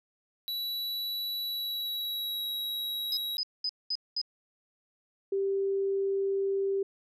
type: tone with pitch glide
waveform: square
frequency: 3933 to 3861 Hz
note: B7 to B7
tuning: -8 to -40 cents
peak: -32 dBFS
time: 0.48-3.37 s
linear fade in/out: 0 ms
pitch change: -32 cents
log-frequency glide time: 1.44-2.47 s
type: tone bursts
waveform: sine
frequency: 5010 Hz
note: D#8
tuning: 11 cents sharp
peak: -28 dBFS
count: 5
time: 3.12-4.215 s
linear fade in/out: 2 ms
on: 51 ms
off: 210 ms
type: tone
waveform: sine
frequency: 392 Hz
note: G4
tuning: in tune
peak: -26 dBFS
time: 5.32-6.83 s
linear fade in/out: 5 ms
effects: none